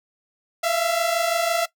sawtooth tone pair together, 659.3 / 685.3 Hz, E5 / F5, 0 / -33 cents, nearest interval minor second, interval 67 cents, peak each -19 dBFS, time 0.63-1.66 s, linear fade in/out 10 ms, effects noise-tail reverb RT60 0.1 s tail -18 dB re dry

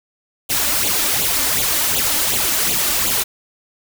white noise with flanger, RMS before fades -18 dBFS, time 0.49-3.24 s, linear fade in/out 20 ms, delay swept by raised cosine 0.27 to 3.47 ms, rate 2.7 Hz, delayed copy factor +0.7, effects none

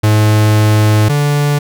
45% pulse tone pair in turn, 106.8 / 145.46 Hz, G#2 / D3, +49 / -16 cents, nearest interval perfect fourth, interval 535 cents, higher second, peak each -7 / -10 dBFS, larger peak first, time 0.03-1.09 / 1.09-1.59 s, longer first, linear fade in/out 10 ms, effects none

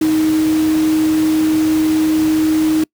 sine tone in noise, 313.4 Hz, D#4, 13 cents sharp, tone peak -11 dBFS, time 0.01-2.84 s, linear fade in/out 5 ms, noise pink, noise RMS -27 dBFS, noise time 0.01-2.84 s, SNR +13 dB, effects noise-tail reverb RT60 0.1 s tail -26 dB re dry + high-pass 80 Hz 12 dB/octave

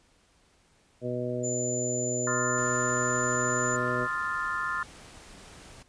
harmonic tone, 123.47 Hz, B2, in tune, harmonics 1 / 2 / 3 / 4 / 5, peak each -35 / -35 / -35 / -35 / -35 dBFS, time 1.01-4.08 s, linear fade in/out 50 ms
sine tone, 7040 Hz, A8, in tune, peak -31 dBFS, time 1.43-3.77 s, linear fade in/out 20 ms
sine chord, F dominant seventh, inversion second, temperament equal, 1046.5 / 1244.5 / 1396.9 / 1760 Hz, C6 / Eb6 / F6 / A6, 0 / 0 / 0 / 0 cents, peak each -34 / -35 / -32 / -34 dBFS, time 2.27-4.83 s, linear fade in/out 2 ms
pink noise, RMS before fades -49 dBFS, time 2.57-5.83 s, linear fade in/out 10 ms
effects pink hiss -64 dBFS RMS until 5.88 s + resampled to 22050 Hz

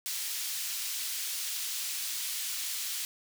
pink high-pass noise, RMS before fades -35 dBFS, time 0.06-3.05 s, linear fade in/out 0 ms, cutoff 3600 Hz, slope 12 dB/octave, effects none

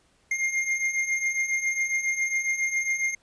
square beating tone pair, 2114 / 2121.3 Hz, C7 / C7, +17 / +23 cents, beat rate 7.3 Hz, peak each -31 / -26 dBFS, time 0.31-3.15 s, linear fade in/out 5 ms, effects pink hiss -64 dBFS RMS until 3.22 s + resampled to 22050 Hz

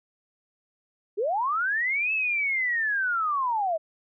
sine linear two-way sweep, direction up then down, 370 to 2636 to 616 Hz, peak -23 dBFS, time 1.17-3.78 s, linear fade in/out 20 ms, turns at 2.13 s, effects none

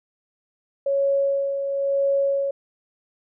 sine tone with tremolo, 554.4 Hz, C#5, in tune, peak -17 dBFS, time 0.86-2.51 s, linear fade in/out 5 ms, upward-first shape sine, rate 0.99 Hz, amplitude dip 50%, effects none

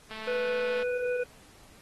click train, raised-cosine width 0.3 ms, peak -25 dBFS, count 158, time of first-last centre 0.11-0.827 s, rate 219 Hz
harmonic tone, 493.9 Hz, B4, in tune, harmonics 1 / 3 / 5, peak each -27 / -37 / -41 dBFS, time 0.27-1.24 s, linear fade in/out 10 ms
effects pink hiss -56 dBFS RMS until 1.81 s + AAC 32 kbps

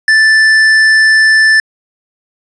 triangle tone with hard clipping, 1760 Hz, A6, in tune, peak -6 dBFS, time 0.08-1.6 s, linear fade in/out 2 ms, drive 11 dB, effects resampled to 22050 Hz

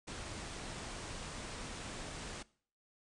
pink low-pass noise, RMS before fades -45 dBFS, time 0.07-2.43 s, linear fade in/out 10 ms, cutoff 9500 Hz, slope 96 dB/octave, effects noise-tail reverb RT60 0.5 s tail -21 dB re dry

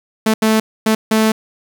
sawtooth tone bursts at uneven times, 219.2 Hz, A3, 6 cents flat, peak -7 dBFS, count 4, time 0.26-0.34 / 0.42-0.6 / 0.86-0.95 / 1.11-1.32 s, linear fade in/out 5 ms, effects 7-bit

